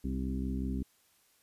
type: harmonic tone with a mistuned harmonic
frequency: 65.41 Hz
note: C2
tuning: in tune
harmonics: 1 / 2 / 3 / 4 / 5 / 6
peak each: -35 / -43 / -37 / -37 / -47 / -48 dBFS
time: 0.04-0.83 s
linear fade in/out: 5 ms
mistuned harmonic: 5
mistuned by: -28 cents
effects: white hiss -68 dBFS RMS until 1.42 s + resampled to 32000 Hz